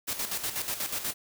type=noise with tremolo; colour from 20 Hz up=white; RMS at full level=-31 dBFS; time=0.07-1.14 s; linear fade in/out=20 ms; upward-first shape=square; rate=8.2 Hz; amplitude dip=60%; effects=none